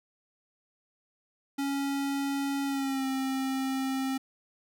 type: tone with pitch glide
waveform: square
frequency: 277.9 to 265.8 Hz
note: C#4 to C4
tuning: +4 to +27 cents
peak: -29 dBFS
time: 1.58-4.18 s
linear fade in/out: 10 ms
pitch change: -77 cents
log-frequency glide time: 2.65-3.06 s
effects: none